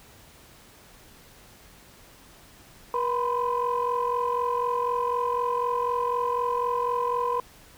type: tone cluster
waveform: sine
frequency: 481.1 / 986 / 1030 Hz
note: B4 / B5 / C6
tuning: -45 / -3 / -28 cents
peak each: -27 dBFS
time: 2.94-7.4 s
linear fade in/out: 2 ms
effects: tanh soft clip ceiling -17 dBFS + pink hiss -52 dBFS RMS until 7.77 s